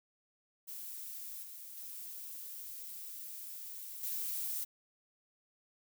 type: noise with level steps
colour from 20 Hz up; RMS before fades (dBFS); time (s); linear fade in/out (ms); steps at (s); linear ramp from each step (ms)
violet; -45 / -49 / -46 / -38; 0.67-4.65; 20; 1.43 / 1.77 / 4.03; 2
effects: none